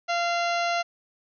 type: harmonic tone with a mistuned harmonic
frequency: 690 Hz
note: F5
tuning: 21 cents flat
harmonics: 1 / 2 / 3 / 4 / 5 / 6 / 7 / 8 / 9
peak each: -25 / -30 / -33 / -34 / -40 / -37 / -43 / -45 / -43 dBFS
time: 0.08-0.83 s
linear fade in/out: 20 ms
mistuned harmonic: 5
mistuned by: -32 cents
effects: none